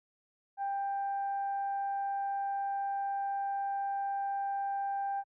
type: tone with frequency modulation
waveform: sine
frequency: 794 Hz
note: G5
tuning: 22 cents sharp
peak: -31 dBFS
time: 0.57-5.24 s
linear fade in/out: 50 ms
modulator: 777 Hz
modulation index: 0.28
effects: high-pass 80 Hz 12 dB/octave